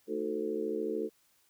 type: harmonic tone with a mistuned harmonic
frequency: 73.7 Hz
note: D2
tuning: 7 cents sharp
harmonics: 3 / 4 / 5 / 6 / 7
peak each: -41 / -38 / -37 / -34 / -44 dBFS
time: 0.07-1.1 s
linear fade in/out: 50 ms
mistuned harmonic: 4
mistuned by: +84 cents
effects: white hiss -69 dBFS RMS until 1.49 s